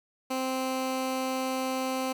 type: tone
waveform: 15% pulse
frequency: 260.9 Hz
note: C4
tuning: 5 cents flat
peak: -22 dBFS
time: 0.3-2.13 s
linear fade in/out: 10 ms
effects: none